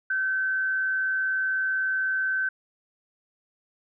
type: tone with frequency modulation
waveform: sine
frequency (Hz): 1536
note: G6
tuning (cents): -36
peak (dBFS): -23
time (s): 0.1-2.49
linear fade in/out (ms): 5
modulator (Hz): 118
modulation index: 0.28
effects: none